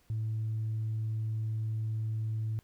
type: tone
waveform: sine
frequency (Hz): 110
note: A2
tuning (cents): 0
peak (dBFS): -29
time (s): 0.1-2.59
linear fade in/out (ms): 0
effects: tanh soft clip ceiling -27 dBFS + pink hiss -68 dBFS RMS until 2.63 s